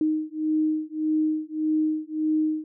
sine beating tone pair, 309.7 / 311.4 Hz, D#4 / D#4, -8 / +2 cents, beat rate 1.7 Hz, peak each -25 dBFS, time 0.01-2.64 s, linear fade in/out 2 ms, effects none

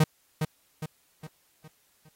45% pulse tone with echo, 155.56 Hz, D#3, in tune, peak -17 dBFS, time 0-0.04 s, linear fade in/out 5 ms, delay 410 ms, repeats 5, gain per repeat -7 dB, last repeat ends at 2.09 s, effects white hiss -67 dBFS RMS until 2.15 s + AAC 48 kbps

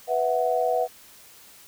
sine chord, B suspended fourth, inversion none, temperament equal, 493.9 / 659.3 / 740 Hz, B4 / E5 / F#5, 0 / 0 / 0 cents, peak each -25 dBFS, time 0.07-0.88 s, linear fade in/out 50 ms, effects white hiss -50 dBFS RMS until 1.67 s

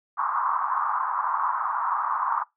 white band-pass noise, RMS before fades -26 dBFS, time 0.17-2.44 s, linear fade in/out 20 ms, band 940 to 1200 Hz, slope 48 dB/octave, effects noise-tail reverb RT60 0.2 s tail -24 dB re dry

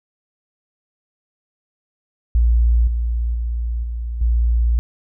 sine tone with level steps, 58.27 Hz, A#1, in tune, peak -11 / -17 / -19 / -22 / -13 dBFS, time 2.35-4.79 s, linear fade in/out 0 ms, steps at 2.87 / 3.34 / 3.83 / 4.21 s, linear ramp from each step 5 ms, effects none

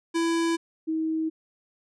square / sine tone pair in turn, 332.7 / 318.7 Hz, E4 / D#4, +16 / +42 cents, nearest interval minor second, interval 74 cents, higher first, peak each -23 / -24 dBFS, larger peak first, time 0.14-0.57 / 0.87-1.3 s, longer neither, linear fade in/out 20 ms, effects resampled to 22050 Hz

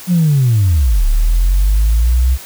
sine linear two-way sweep, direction down then up, 184.1 to 34.87 to 65.7 Hz, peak -7 dBFS, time 0.07-2.38 s, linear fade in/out 50 ms, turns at 1.05 s, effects tanh soft clip ceiling -5 dBFS + white hiss -33 dBFS RMS until 2.45 s

